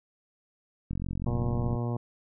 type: click train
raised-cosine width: 5 ms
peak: -21 dBFS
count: 39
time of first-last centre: 0.91-1.753 s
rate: 45.1 Hz
type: harmonic tone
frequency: 119.4 Hz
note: A#2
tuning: 42 cents sharp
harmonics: 1 / 2 / 3 / 4 / 5 / 6 / 7 / 8 / 9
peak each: -29 / -35 / -39 / -41 / -43 / -45 / -46 / -47 / -48 dBFS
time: 1.26-1.97 s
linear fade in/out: 5 ms
effects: none